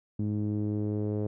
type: tone with low-pass filter sweep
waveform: sawtooth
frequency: 104.9 Hz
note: G#2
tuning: 18 cents sharp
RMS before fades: -30 dBFS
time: 0.19-1.27 s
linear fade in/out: 5 ms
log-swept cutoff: 260 to 460 Hz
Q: 2.5
effects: none